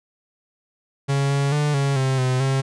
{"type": "tone with pitch steps", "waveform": "45% pulse", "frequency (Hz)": [139, 139.9, 148, 139, 132.5, 128.3, 134.4], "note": ["C#3", "C#3", "D3", "C#3", "C3", "C3", "C3"], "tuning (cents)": [5, 16, 14, 5, 22, -34, 47], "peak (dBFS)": -18, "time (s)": [1.08, 2.62], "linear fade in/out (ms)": 20, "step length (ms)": 220, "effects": ["resampled to 22050 Hz"]}